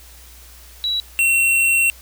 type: tone pair in turn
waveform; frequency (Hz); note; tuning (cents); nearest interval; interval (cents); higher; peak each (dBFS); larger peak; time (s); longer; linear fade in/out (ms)
sine / square; 3908 / 2723; B7 / F7; -19 / -44; tritone; 625; first; -18 / -14; second; 0.84-1 / 1.19-1.9; second; 0
effects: added 60 Hz sine -43 dBFS peak until 2.01 s + white hiss -45 dBFS RMS until 2.01 s